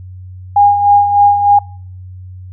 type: tone with tremolo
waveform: sine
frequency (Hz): 815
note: G#5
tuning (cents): -33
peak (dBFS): -3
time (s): 0.56-1.59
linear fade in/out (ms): 5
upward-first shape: sine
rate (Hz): 3.3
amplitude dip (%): 60
effects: noise-tail reverb RT60 0.5 s tail -23 dB re dry + added 92 Hz sine -28 dBFS peak until 2.52 s